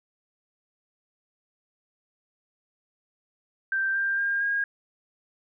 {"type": "tone with pitch steps", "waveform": "sine", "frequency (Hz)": [1568, 1588.1, 1608.4, 1628.9], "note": ["G6", "G6", "G6", "G#6"], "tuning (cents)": [0, 22, 44, -34], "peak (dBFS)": -23, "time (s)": [3.72, 4.64], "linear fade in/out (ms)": 2, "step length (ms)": 230, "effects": []}